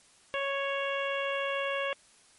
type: harmonic tone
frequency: 554 Hz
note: C#5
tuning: 1 cent flat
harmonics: 1 / 2 / 3 / 4 / 5 / 6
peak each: -32 / -36 / -37 / -39 / -37 / -43 dBFS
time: 0.34-1.93 s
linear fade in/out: 0 ms
effects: white hiss -60 dBFS RMS until 2.38 s + MP3 48 kbps